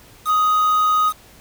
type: tone with quantisation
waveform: triangle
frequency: 1248 Hz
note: D#6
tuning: 5 cents sharp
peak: -12 dBFS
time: 0.25-1.13 s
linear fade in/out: 50 ms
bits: 5
effects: pink hiss -47 dBFS RMS until 1.4 s